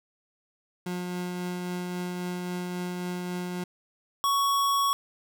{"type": "tone with tremolo", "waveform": "30% pulse", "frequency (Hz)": 179, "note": "F3", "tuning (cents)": 43, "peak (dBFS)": -27, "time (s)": [0.86, 3.64], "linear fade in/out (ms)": 5, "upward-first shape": "triangle", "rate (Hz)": 3.7, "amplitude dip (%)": 25}
{"type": "tone", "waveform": "square", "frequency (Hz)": 1115, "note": "C#6", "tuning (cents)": 10, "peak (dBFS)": -23, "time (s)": [4.24, 4.93], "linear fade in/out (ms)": 0}
{"effects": []}